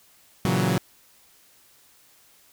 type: chord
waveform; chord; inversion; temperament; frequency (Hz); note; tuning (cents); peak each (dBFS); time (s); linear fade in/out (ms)
sawtooth; F# dominant seventh; first; equal; 116.54 / 138.59 / 164.81 / 185; A#2 / C#3 / E3 / F#3; 0 / 0 / 0 / 0; -23 / -22 / -24 / -20; 0.45-0.78; 0
effects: white hiss -57 dBFS RMS until 2.52 s